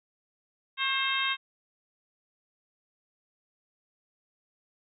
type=harmonic tone with a mistuned harmonic; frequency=531 Hz; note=C5; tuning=25 cents sharp; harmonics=2 / 3 / 4 / 5 / 6 / 7; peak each=-33 / -33 / -33 / -33 / -33 / -33 dBFS; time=0.77-1.37 s; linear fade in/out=50 ms; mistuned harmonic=2; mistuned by=+44 cents; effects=none